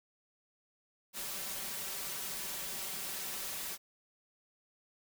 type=noise with comb filter; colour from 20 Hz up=white; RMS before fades=-40 dBFS; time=1.13-3.78 s; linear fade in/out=50 ms; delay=5.2 ms; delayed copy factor=+0.7; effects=none